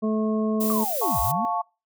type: harmonic tone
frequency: 217.1 Hz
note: A3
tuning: 23 cents flat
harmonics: 1 / 2 / 3 / 5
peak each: -22 / -28 / -32 / -36 dBFS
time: 0.02-0.85 s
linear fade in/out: 20 ms
type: noise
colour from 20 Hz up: violet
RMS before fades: -29 dBFS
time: 0.6-1.32 s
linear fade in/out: 10 ms
type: linear two-way sweep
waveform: sine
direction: down then up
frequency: 1174.7 to 50.5 to 249.5 Hz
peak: -27 dBFS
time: 0.7-1.45 s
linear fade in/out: 0 ms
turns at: 1.2 s
type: chord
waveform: sine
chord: F augmented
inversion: none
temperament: equal with one note detuned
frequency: 702.1 / 880 / 1108.7 Hz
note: F5 / A5 / C#6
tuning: +9 / 0 / 0 cents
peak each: -27 dBFS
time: 1.01-1.62 s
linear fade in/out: 10 ms
effects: noise-tail reverb RT60 0.3 s tail -26 dB re dry